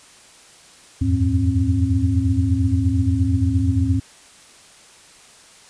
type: tone cluster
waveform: sine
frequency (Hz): 83.3 / 91.9 / 106.4 / 267.3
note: E2 / F#2 / G#2 / C4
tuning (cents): +19 / -11 / +42 / +37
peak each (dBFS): -21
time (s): 1.01-4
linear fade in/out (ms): 10
effects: white hiss -47 dBFS RMS until 5.69 s + resampled to 22050 Hz